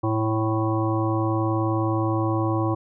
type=harmonic tone; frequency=110.1 Hz; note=A2; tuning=2 cents sharp; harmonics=1 / 3 / 5 / 7 / 9 / 10; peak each=-24 / -24 / -31 / -32 / -32 / -32 dBFS; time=0.03-2.75 s; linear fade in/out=10 ms; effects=none